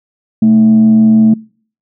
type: tone with frequency modulation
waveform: sine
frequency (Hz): 220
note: A3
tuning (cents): 0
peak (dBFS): -3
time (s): 0.42-1.34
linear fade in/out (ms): 5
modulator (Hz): 93.7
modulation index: 0.24
effects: noise-tail reverb RT60 0.5 s tail -26 dB re dry + tanh soft clip ceiling -1 dBFS